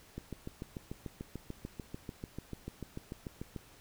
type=click train; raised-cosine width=3 ms; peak=-27 dBFS; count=24; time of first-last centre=0.18-3.562 s; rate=6.8 Hz; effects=pink hiss -59 dBFS RMS until 3.8 s